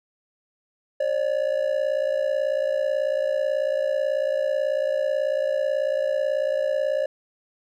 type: ring-modulated tone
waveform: triangle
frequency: 571 Hz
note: D5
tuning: 49 cents flat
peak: -16 dBFS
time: 1-7.06 s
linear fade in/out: 5 ms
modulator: 29.1 Hz
effects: none